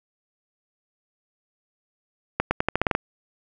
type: accelerating click train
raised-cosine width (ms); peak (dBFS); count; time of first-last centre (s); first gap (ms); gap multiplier
0.5; -5; 9; 2.4-2.951; 110; 0.86
effects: none